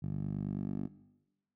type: tone with band-pass filter sweep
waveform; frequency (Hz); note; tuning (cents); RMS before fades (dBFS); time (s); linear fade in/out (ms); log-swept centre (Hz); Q
10% pulse; 49.23; G1; +8; -37; 0.02-0.88; 20; 140 to 240; 2
effects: noise-tail reverb RT60 1.0 s tail -17 dB re dry